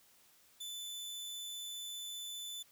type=tone; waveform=sawtooth; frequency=3505 Hz; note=A7; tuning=7 cents flat; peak=-39 dBFS; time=0.6-2.63 s; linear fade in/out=10 ms; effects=white hiss -66 dBFS RMS until 2.71 s